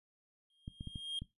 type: tone with exponential growth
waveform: triangle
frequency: 3228 Hz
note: G#7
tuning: 50 cents flat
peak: -32 dBFS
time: 0.5-1.19 s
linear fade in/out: 2 ms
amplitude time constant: 150 ms
type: clicks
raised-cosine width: 5 ms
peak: -30 dBFS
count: 5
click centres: 0.679 / 0.809 / 0.873 / 0.958 / 1.22 s
effects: noise-tail reverb RT60 0.2 s tail -20 dB re dry + resampled to 32000 Hz